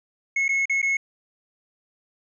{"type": "tone with dropouts", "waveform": "triangle", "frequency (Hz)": 2182, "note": "C#7", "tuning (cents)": -28, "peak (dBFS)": -18, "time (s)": [0.36, 0.97], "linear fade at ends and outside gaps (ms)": 5, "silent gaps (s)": [[0.482, 0.49], [0.656, 0.696], [0.818, 0.827]], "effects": ["resampled to 22050 Hz"]}